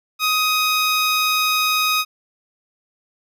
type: tone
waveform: 15% pulse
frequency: 1254 Hz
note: D#6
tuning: 13 cents sharp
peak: -10 dBFS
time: 0.19-2.05 s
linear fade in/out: 50 ms
effects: none

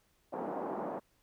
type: band-pass noise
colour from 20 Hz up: white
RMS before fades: -38 dBFS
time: 0.32-1 s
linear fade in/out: 20 ms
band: 200 to 860 Hz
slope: 24 dB/octave
effects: pink hiss -72 dBFS RMS until 1.22 s

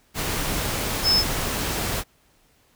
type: tone in noise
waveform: sine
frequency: 5220 Hz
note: E8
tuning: 18 cents flat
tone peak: -16 dBFS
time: 1.03-1.24 s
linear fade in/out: 50 ms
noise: pink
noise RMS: -26 dBFS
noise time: 0.14-2.04 s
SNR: +7 dB
effects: pink hiss -61 dBFS RMS until 2.75 s

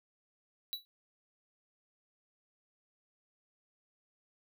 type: tone with exponential decay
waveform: square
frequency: 3932 Hz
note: B7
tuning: 8 cents flat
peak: -32 dBFS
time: 0.73-0.85 s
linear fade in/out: 0 ms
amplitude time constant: 26 ms
effects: none

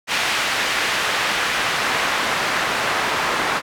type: noise with band-pass filter sweep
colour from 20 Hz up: pink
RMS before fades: -21 dBFS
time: 0.07-3.62 s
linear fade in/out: 50 ms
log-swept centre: 2300 to 1300 Hz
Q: 0.82
effects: none

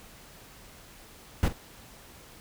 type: noise with echo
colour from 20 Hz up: brown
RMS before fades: -23 dBFS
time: 1.43-1.48 s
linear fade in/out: 0 ms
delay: 46 ms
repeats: 1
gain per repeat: -13 dB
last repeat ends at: 1.526 s
effects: pink hiss -51 dBFS RMS until 2.4 s

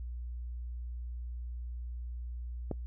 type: click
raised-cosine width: 2 ms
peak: -20 dBFS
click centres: 2.713 s
effects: noise-tail reverb RT60 0.1 s tail -23 dB re dry + added 60 Hz sine -37 dBFS peak until 2.86 s

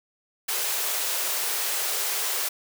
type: high-pass noise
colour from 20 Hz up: white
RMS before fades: -27 dBFS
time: 0.48-2.49 s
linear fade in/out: 10 ms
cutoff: 360 Hz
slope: 96 dB/octave
effects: none

